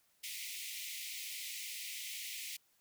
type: high-pass noise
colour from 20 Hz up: pink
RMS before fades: -44 dBFS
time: 0.23-2.57 s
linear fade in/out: 10 ms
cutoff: 2000 Hz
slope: 96 dB/octave
effects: white hiss -73 dBFS RMS until 2.8 s